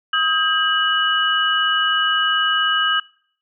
sine tone cluster, 1264 / 1603 / 2940 Hz, D#6 / G6 / F#7, +27 / +38 / -12 cents, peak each -20 dBFS, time 0.13-3 s, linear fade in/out 5 ms, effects noise-tail reverb RT60 0.6 s tail -23 dB re dry

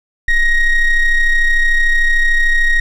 triangle ring-modulated tone, 932.3 Hz, A#5, in tune, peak -4 dBFS, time 0.28-2.8 s, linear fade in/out 5 ms, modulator 949 Hz, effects none

